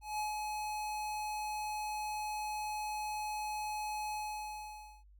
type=tone with ADSR envelope; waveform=square; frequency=848 Hz; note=G#5; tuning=36 cents sharp; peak=-34 dBFS; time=0.01-5.04 s; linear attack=180 ms; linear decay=140 ms; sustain=-3 dB; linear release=910 ms; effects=added 50 Hz sine -57 dBFS peak until 5.19 s

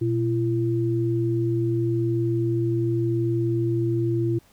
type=tone pair together; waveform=sine; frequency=120 / 339.1 Hz; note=B2 / E4; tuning=-49 / +49 cents; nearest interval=octave + tritone; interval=1798 cents; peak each=-23 dBFS; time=0.01-4.39 s; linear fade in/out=10 ms; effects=pink hiss -58 dBFS RMS until 4.52 s

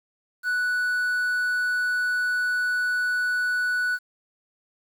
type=tone with quantisation; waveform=triangle; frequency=1480 Hz; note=F#6; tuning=in tune; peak=-20 dBFS; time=0.43-3.99 s; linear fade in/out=50 ms; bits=8; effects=none

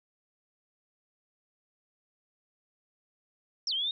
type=linear two-way sweep; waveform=sine; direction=down then up; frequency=5790 to 3023 to 3743 Hz; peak=-28 dBFS; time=3.67-3.91 s; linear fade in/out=2 ms; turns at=3.73 s; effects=none

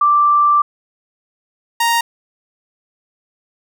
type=tone pair in turn; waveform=sine / sawtooth; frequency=1174.7 / 932.4 Hz; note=D6 / A#5; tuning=0 / 0 cents; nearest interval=major third; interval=400 cents; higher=first; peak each=-9 dBFS; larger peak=neither; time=0.01-0.62 / 1.8-2.01 s; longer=first; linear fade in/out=5 ms; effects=none

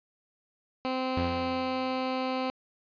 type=tone; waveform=15% pulse; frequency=259 Hz; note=C4; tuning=17 cents flat; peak=-22 dBFS; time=0.85-2.5 s; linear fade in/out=0 ms
type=tone with exponential decay; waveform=sawtooth; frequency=87.31 Hz; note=F2; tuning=in tune; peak=-25 dBFS; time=1.17-2.14 s; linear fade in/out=0 ms; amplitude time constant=210 ms
effects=resampled to 11025 Hz

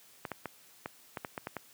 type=clicks; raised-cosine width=0.5 ms; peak=-21 dBFS; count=9; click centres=0.252 / 0.317 / 0.457 / 0.859 / 1.172 / 1.248 / 1.378 / 1.471 / 1.567 s; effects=white hiss -59 dBFS RMS until 1.73 s + high-pass 100 Hz 12 dB/octave

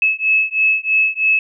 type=beating tone pair; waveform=sine; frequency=2591 / 2594.1 Hz; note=E7 / E7; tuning=-30 / -28 cents; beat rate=3.1 Hz; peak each=-16 dBFS; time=0.02-1.39 s; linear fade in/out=2 ms; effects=none

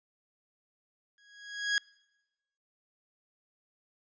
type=tone with exponential growth; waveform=sawtooth; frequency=1654 Hz; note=G#6; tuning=8 cents flat; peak=-20 dBFS; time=1.18-1.78 s; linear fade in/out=1 ms; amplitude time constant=130 ms; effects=noise-tail reverb RT60 1.0 s tail -26 dB re dry + resampled to 16000 Hz

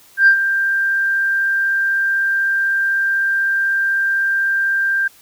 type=tone with ADSR envelope; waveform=sine; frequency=1584 Hz; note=G6; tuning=18 cents sharp; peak=-4 dBFS; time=0.17-5.08 s; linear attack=99 ms; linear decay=88 ms; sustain=-10 dB; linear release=8 ms; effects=tanh soft clip ceiling -2 dBFS + white hiss -48 dBFS RMS until 5.21 s

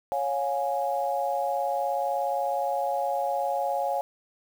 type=chord; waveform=sine; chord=Db major; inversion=none; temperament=equal with one note detuned; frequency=554.4 / 711.1 / 830.6 Hz; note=Db5 / F5 / Ab5; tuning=0 / +31 / 0 cents; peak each=-29 dBFS; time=0.12-4.01 s; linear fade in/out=0 ms; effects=8-bit

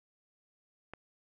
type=click; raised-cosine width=0.5 ms; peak=-28 dBFS; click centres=0.936 s; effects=none

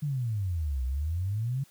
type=exponential two-way sweep; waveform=sine; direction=down then up; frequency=153.6 to 61.74 to 140.8 Hz; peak=-27 dBFS; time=0.02-1.64 s; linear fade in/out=10 ms; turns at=0.84 s; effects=white hiss -60 dBFS RMS until 1.7 s

